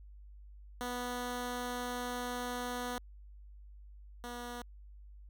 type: tone pair in turn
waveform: 10% pulse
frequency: 245.8 / 241.9 Hz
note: B3 / B3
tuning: -8 / -36 cents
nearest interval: unison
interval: 28 cents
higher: first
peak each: -28 / -33 dBFS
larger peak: first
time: 0.81-2.98 / 4.24-4.62 s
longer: first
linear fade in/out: 0 ms
effects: added 50 Hz sine -50 dBFS peak until 5.29 s